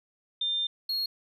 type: tone pair in turn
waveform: sine / triangle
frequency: 3600 / 4294 Hz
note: A7 / C8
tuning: +39 / +44 cents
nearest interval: minor third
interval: 305 cents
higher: second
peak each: -26 dBFS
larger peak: neither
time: 0.41-0.67 / 0.89-1.06 s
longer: first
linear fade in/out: 5 ms
effects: none